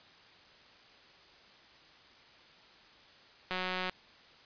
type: click train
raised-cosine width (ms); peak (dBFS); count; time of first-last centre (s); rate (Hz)
0.3; -19; 72; 3.51-3.896; 184
effects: white hiss -58 dBFS RMS until 4.45 s + resampled to 11025 Hz